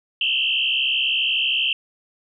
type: tone with frequency modulation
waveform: sine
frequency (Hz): 2916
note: F#7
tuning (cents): -26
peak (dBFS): -18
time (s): 0.21-1.73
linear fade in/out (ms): 2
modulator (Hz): 66.2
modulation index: 4.1
effects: none